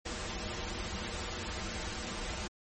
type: noise with comb filter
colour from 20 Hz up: pink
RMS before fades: -38 dBFS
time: 0.05-2.48 s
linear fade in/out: 10 ms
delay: 7.2 ms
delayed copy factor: -0.9
effects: MP3 32 kbps